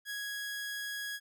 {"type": "tone", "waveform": "sawtooth", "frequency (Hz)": 1661.2, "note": "G#6", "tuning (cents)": 0, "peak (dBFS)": -33, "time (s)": [0.05, 1.2], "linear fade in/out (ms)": 50, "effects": []}